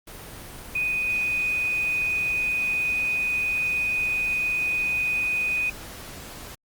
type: tone in noise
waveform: sine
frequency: 2489 Hz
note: D#7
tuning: in tune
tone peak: -22 dBFS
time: 0.75-5.7 s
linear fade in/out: 5 ms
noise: pink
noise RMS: -40 dBFS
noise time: 0.07-6.55 s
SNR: +15 dB
effects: Opus 32 kbps